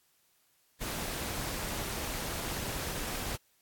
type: noise with amplitude modulation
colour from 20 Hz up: pink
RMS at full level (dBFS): -34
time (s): 0.8-3.37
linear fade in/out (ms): 20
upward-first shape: sine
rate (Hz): 270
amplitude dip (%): 50
effects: white hiss -70 dBFS RMS until 3.61 s + AAC 64 kbps